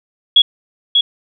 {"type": "tone with echo", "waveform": "sine", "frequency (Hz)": 3344, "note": "G#7", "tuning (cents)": 11, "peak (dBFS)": -4, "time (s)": [0.36, 0.42], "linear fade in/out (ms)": 5, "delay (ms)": 590, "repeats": 1, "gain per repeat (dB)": -4, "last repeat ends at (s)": 1.01, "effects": []}